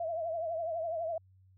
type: tone with vibrato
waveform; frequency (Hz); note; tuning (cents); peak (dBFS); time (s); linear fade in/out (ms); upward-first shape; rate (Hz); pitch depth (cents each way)
sine; 660; E5; +2; -32; 0-1.18; 5; triangle; 12; 100
effects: added 94 Hz sine -59 dBFS peak until 1.57 s